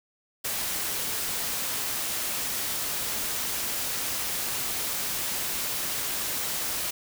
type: noise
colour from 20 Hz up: white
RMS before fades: -30 dBFS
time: 0.44-6.91 s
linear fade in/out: 10 ms
effects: none